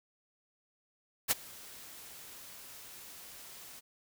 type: noise with ADSR envelope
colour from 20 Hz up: white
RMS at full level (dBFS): -26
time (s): 1.28-3.81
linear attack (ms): 30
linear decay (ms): 25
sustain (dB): -24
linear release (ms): 27
effects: none